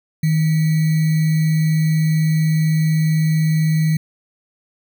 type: tone with sample-and-hold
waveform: sine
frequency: 157.9 Hz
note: D#3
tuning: 26 cents sharp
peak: -13 dBFS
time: 0.23-3.97 s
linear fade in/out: 5 ms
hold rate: 2100 Hz
effects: none